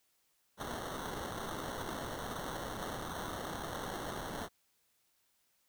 white noise with sample-and-hold, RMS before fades -41 dBFS, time 0.57-4.49 s, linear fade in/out 50 ms, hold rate 2450 Hz, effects white hiss -75 dBFS RMS until 5.68 s

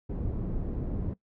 pink low-pass noise, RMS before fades -32 dBFS, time 0.09-1.14 s, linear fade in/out 10 ms, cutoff 300 Hz, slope 12 dB/octave, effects noise-tail reverb RT60 0.1 s tail -19 dB re dry

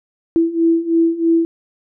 sine beating tone pair, 329.6 / 332.7 Hz, E4 / E4, 0 / +16 cents, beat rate 3.1 Hz, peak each -17 / -14 dBFS, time 0.36-1.45 s, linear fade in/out 0 ms, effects none

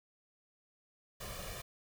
pink noise with comb filter, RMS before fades -44 dBFS, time 1.2-1.62 s, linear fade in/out 10 ms, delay 1.7 ms, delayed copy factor +0.7, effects none

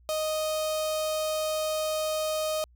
sawtooth tone with notch filter, 622 Hz, D#5, 1 cent flat, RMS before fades -29 dBFS, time 0.09-2.64 s, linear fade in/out 0 ms, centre 1800 Hz, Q 1.2, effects added 60 Hz sine -55 dBFS peak until 2.75 s

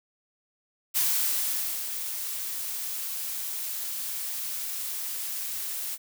blue noise with ADSR envelope, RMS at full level -24 dBFS, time 0.94-5.98 s, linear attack 28 ms, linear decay 860 ms, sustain -9 dB, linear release 45 ms, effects none

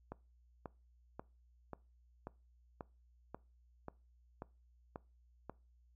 click train, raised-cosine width 1 ms, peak -30 dBFS, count 11, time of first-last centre 0.12-5.496 s, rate 1.86 Hz, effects noise-tail reverb RT60 0.3 s tail -22 dB re dry + added 60 Hz sine -65 dBFS peak until 5.95 s

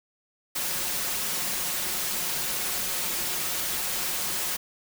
white noise with comb filter, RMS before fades -29 dBFS, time 0.55-4.57 s, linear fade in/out 10 ms, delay 5.5 ms, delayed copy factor +0.5, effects none

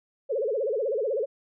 sine tone with vibrato, 485.9 Hz, B4, 28 cents flat, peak -24 dBFS, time 0.29-1.26 s, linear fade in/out 20 ms, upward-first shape sine, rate 16 Hz, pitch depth 270 cents each way, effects none

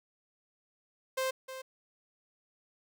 sawtooth tone with echo, 523.3 Hz, C5, in tune, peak -26 dBFS, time 1.17-1.31 s, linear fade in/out 10 ms, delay 310 ms, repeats 1, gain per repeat -11 dB, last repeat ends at 1.62 s, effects none

